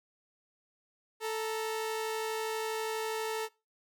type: tone pair together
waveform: sawtooth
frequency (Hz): 440 / 932.3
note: A4 / A#5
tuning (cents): 0 / 0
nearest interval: octave + minor second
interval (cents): 1300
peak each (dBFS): -29 / -38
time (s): 1.2-3.49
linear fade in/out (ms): 50
effects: noise-tail reverb RT60 0.3 s tail -24 dB re dry